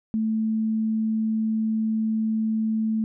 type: tone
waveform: sine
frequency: 220 Hz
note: A3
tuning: in tune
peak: -21 dBFS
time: 0.14-3.04 s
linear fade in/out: 0 ms
effects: none